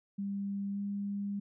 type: tone with pitch glide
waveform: sine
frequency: 199.2 to 201.3 Hz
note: G3 to G3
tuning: +28 to +46 cents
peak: -33 dBFS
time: 0.18-1.4 s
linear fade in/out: 10 ms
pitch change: +18 cents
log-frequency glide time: 0.71-0.79 s
effects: none